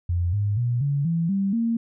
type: tone with pitch steps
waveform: sine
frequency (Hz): 87.31 / 102.64 / 120.65 / 141.84 / 166.73 / 196 / 230.4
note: F2 / G#2 / B2 / C#3 / E3 / G3 / A#3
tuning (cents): 0 / -20 / -40 / +40 / +20 / 0 / -20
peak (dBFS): -20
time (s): 0.09-1.77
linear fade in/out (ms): 5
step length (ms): 240
effects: none